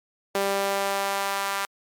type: tone with high-pass filter sweep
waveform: sawtooth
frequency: 197.5 Hz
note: G3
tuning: 13 cents sharp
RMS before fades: -26 dBFS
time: 0.35-1.65 s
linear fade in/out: 0 ms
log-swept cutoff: 460 to 1100 Hz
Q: 1.5
effects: MP3 96 kbps